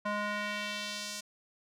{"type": "tone with band-pass filter sweep", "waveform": "square", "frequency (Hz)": 207.7, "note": "G#3", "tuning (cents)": 0, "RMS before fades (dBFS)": -36, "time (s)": [0.05, 1.21], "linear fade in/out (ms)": 10, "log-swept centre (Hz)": [1100, 6500], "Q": 1.2, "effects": []}